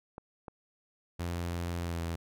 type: clicks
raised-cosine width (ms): 1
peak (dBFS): -28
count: 2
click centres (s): 0.181 / 0.482
type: tone with pitch glide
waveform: sawtooth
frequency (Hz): 86.3 to 83.94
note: F2 to E2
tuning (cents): -20 to +32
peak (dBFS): -29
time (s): 1.19-2.16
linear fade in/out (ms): 10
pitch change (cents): -48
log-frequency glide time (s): 1.8-2
effects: none